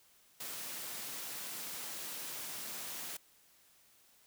white high-pass noise, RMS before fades -43 dBFS, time 0.4-3.17 s, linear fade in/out 5 ms, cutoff 120 Hz, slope 24 dB/octave, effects white hiss -66 dBFS RMS until 4.26 s

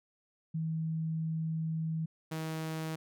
sine / sawtooth tone pair in turn, 160.6 / 159.21 Hz, E3 / D#3, -45 / +40 cents, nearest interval unison, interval 15 cents, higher first, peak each -31 / -31 dBFS, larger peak neither, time 0.54-2.06 / 2.31-2.96 s, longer first, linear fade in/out 10 ms, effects none

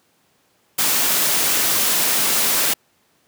white noise, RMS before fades -18 dBFS, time 0.78-2.74 s, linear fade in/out 10 ms, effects pink hiss -61 dBFS RMS until 3.27 s + high-pass 150 Hz 12 dB/octave

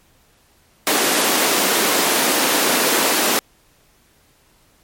pink high-pass noise, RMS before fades -17 dBFS, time 0.87-3.39 s, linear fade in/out 0 ms, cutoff 250 Hz, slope 24 dB/octave, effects pink hiss -56 dBFS RMS until 4.83 s + MP3 64 kbps

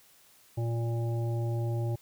harmonic tone, 116.54 Hz, A#2, in tune, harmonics 1 / 3 / 5 / 7, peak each -28 / -38 / -42 / -45 dBFS, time 0.57-1.96 s, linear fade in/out 10 ms, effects white hiss -60 dBFS RMS until 2.01 s

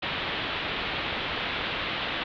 white low-pass noise, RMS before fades -31 dBFS, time 0.02-2.24 s, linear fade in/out 10 ms, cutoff 3700 Hz, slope 48 dB/octave, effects none

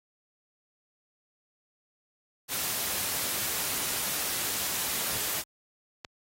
white noise, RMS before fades -31 dBFS, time 2.48-5.44 s, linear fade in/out 50 ms
brown noise with exponential growth, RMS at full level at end -31 dBFS, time 5.06-5.17 s, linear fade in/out 5 ms, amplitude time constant 23 ms
click, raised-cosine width 0.2 ms, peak -21 dBFS, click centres 6.048 s
effects high-pass 60 Hz 12 dB/octave + AAC 48 kbps

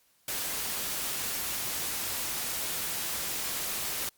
white noise, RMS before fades -33 dBFS, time 0.28-4.09 s, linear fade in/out 2 ms, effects white hiss -67 dBFS RMS until 4.17 s + Opus 48 kbps

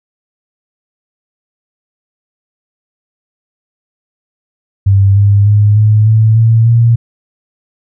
sine tone with pitch steps, 98.4 / 101.22 / 104.13 / 107.12 / 110.2 / 113.36 / 116.61 Hz, G2 / G#2 / G#2 / A2 / A2 / A#2 / A#2, +7 / -44 / +5 / -46 / +3 / -48 / +1 cents, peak -4 dBFS, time 4.86-6.96 s, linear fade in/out 10 ms, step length 300 ms, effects none

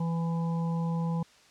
harmonic tone, 166.7 Hz, E3, 20 cents sharp, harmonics 1 / 3 / 5 / 6, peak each -27 / -41 / -42 / -43 dBFS, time 0-1.23 s, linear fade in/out 5 ms, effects white hiss -58 dBFS RMS until 1.5 s + low-pass 6000 Hz 12 dB/octave

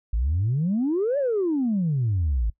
sine exponential two-way sweep, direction up then down, 50.8 to 587.3 to 50.8 Hz, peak -19 dBFS, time 0.13-2.5 s, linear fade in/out 5 ms, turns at 1.18 s, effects noise-tail reverb RT60 0.1 s tail -23 dB re dry + tanh soft clip ceiling -17 dBFS

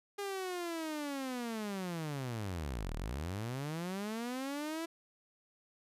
sawtooth linear two-way sweep, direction down then up, 407.6 to 34.65 to 334.9 Hz, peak -33 dBFS, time 0.18-4.86 s, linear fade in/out 10 ms, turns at 2.94 s, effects resampled to 32000 Hz

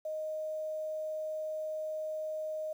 sine tone, 622.3 Hz, D#5, in tune, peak -34 dBFS, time 0.05-2.73 s, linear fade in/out 5 ms, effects 10-bit

